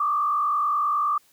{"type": "tone with frequency modulation", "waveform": "sine", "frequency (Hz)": 1181, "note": "D6", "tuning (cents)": 9, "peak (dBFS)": -20, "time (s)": [0, 1.18], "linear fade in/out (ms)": 5, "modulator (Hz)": 49.4, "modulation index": 0.94, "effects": ["white hiss -60 dBFS RMS until 1.32 s"]}